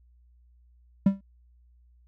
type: tone with exponential decay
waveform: triangle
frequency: 196 Hz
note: G3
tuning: in tune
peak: -11 dBFS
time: 1.06-1.21 s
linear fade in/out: 5 ms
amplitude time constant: 31 ms
effects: added 60 Hz sine -56 dBFS peak until 2.07 s